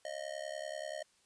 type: tone with amplitude modulation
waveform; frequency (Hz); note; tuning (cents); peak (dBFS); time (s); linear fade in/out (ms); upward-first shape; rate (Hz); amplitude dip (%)
square; 620; D#5; -6; -36; 0.05-1.03; 2; sine; 70.3; 95
effects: white hiss -70 dBFS RMS until 1.25 s + resampled to 22050 Hz